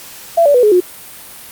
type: tone with pitch steps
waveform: sine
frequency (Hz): 673 / 575.8 / 492.7 / 421.5 / 360.7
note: E5 / D5 / B4 / G#4 / F#4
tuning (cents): +36 / -34 / -4 / +26 / -44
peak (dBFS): -6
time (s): 0.37-0.805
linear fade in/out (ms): 10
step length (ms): 87
effects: white hiss -34 dBFS RMS until 1.51 s + Opus 48 kbps